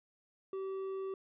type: tone with hard clipping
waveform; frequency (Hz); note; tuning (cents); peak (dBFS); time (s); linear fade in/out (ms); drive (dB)
sine; 384.7; G4; -33; -38; 0.53-1.14; 2; 5
effects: resampled to 8000 Hz